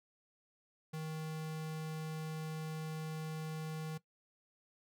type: tone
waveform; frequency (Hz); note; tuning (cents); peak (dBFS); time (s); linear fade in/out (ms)
square; 157.4; D#3; +20; -40; 0.93-3.98; 10
effects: noise-tail reverb RT60 0.1 s tail -18 dB re dry